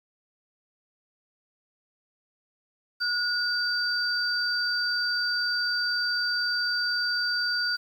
sine tone pair together, 1450 / 4658 Hz, F#6 / D8, -35 / -15 cents, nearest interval octave + minor sixth, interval 2020 cents, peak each -27 dBFS, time 3-7.77 s, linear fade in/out 20 ms, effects 9-bit

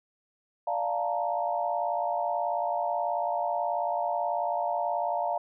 sine chord, Bb major seventh, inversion first, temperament equal with one note detuned, 587.3 / 698.5 / 873.9 / 932.3 Hz, D5 / F5 / A5 / Bb5, 0 / 0 / -12 / 0 cents, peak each -33 / -29 / -34 / -33 dBFS, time 0.67-5.38 s, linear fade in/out 5 ms, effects none

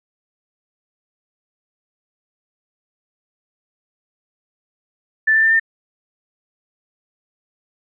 sine tone with pitch steps, 1760 / 1775.3 / 1790.8 / 1806.3 Hz, A6 / A6 / A6 / A6, 0 / +15 / +30 / +45 cents, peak -11 dBFS, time 5.27-5.598 s, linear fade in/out 10 ms, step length 82 ms, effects none

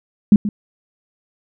sine tone with echo, 207.1 Hz, G#3, 5 cents flat, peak -4 dBFS, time 0.32-0.36 s, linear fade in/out 2 ms, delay 130 ms, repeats 1, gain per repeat -13 dB, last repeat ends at 0.49 s, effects none

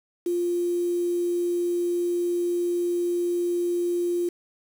sine tone with quantisation, 349.2 Hz, F4, in tune, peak -22 dBFS, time 0.26-4.29 s, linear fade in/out 5 ms, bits 7, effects none

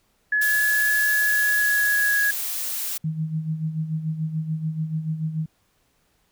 sine tone with pitch glide, 1700 to 1665 Hz, G#6 to G#6, +40 to +4 cents, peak -18 dBFS, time 0.32-2.31 s, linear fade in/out 5 ms, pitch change -36 cents, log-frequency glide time 1.1-2.15 s
blue noise, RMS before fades -28 dBFS, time 0.41-2.98 s, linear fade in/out 10 ms
sine tone with tremolo, 158 Hz, D#3, 27 cents sharp, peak -21 dBFS, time 3.04-5.46 s, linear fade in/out 5 ms, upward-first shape sine, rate 6.9 Hz, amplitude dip 65%
effects pink hiss -66 dBFS RMS until 6.31 s

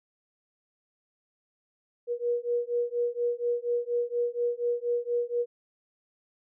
sine beating tone pair, 477.6 / 481.8 Hz, A#4 / B4, +42 / -43 cents, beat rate 4.2 Hz, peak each -29 dBFS, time 2.07-5.46 s, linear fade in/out 50 ms, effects none

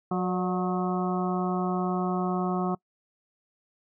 harmonic tone with a mistuned harmonic, 182 Hz, F#3, 28 cents flat, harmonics 1 / 2 / 3 / 4 / 5 / 6 / 7, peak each -27 / -31 / -41 / -32 / -42 / -36 / -38 dBFS, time 0.11-2.75 s, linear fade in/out 5 ms, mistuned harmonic 3, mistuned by +90 cents, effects noise-tail reverb RT60 0.1 s tail -25 dB re dry

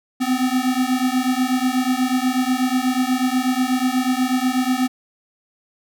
square beating tone pair, 251.3 / 259.5 Hz, B3 / C4, +30 / -14 cents, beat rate 8.2 Hz, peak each -21 dBFS, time 0.2-4.88 s, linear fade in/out 20 ms, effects none

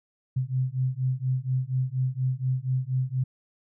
sine beating tone pair, 127.3 / 131.5 Hz, C3 / C3, -47 / +9 cents, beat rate 4.2 Hz, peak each -27 dBFS, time 0.36-3.24 s, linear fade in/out 10 ms, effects none

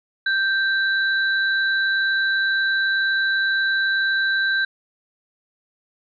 sine tone pair together, 1568 / 3951 Hz, G6 / B7, 0 / 0 cents, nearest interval octave + major third, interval 1600 cents, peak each -18 / -27 dBFS, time 0.26-4.65 s, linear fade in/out 5 ms, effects none

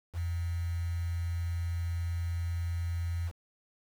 sine tone with quantisation, 85.1 Hz, F2, 44 cents flat, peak -30 dBFS, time 0.13-3.32 s, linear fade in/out 50 ms, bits 8, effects none

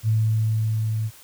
sine tone with level ramp, 110 Hz, A2, in tune, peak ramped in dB -16 to -22 dBFS, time 0.03-1.11 s, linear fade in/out 50 ms, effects white hiss -48 dBFS RMS until 1.23 s

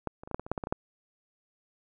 clicks, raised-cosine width 1 ms, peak -17 / -29 / -29 / -25 / -13 / -24 / -28 / -13 / -18 / -20 / -20 / -13 dBFS, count 12, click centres 0.073 / 0.235 / 0.275 / 0.313 / 0.345 / 0.396 / 0.465 / 0.516 / 0.578 / 0.638 / 0.671 / 0.725 s, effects none

